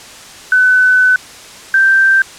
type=tone pair in turn; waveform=sine; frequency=1506 / 1567 Hz; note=F#6 / G6; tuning=+30 / -1 cents; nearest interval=minor second; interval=69 cents; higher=second; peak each=-6 dBFS; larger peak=neither; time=0.52-1.16 / 1.74-2.22 s; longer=first; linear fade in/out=2 ms; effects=white hiss -34 dBFS RMS until 2.38 s + low-pass 8000 Hz 12 dB/octave